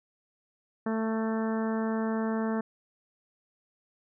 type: harmonic tone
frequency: 222 Hz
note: A3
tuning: 16 cents sharp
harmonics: 1 / 2 / 3 / 4 / 5 / 6 / 7 / 8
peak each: -28 / -34 / -38 / -40 / -42 / -44 / -45 / -46 dBFS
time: 0.86-2.61 s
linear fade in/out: 5 ms
effects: none